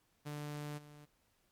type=tone with level steps; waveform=sawtooth; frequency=147.8 Hz; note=D3; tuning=11 cents sharp; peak=-37 / -50 dBFS; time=0.25-1.06 s; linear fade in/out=20 ms; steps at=0.77 s; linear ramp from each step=20 ms; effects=pink hiss -75 dBFS RMS until 1.51 s + MP3 96 kbps